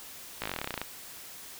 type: slowing click train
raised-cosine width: 0.3 ms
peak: -16 dBFS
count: 16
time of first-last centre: 0.42-0.816 s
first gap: 17 ms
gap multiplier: 1.06
effects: white hiss -46 dBFS RMS until 1.59 s